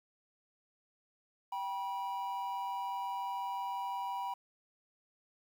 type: tone pair together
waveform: triangle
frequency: 783.2 / 971 Hz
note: G5 / B5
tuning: -2 / -30 cents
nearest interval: major third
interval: 372 cents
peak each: -38 / -35 dBFS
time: 1.52-4.34 s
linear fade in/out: 5 ms
effects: 10-bit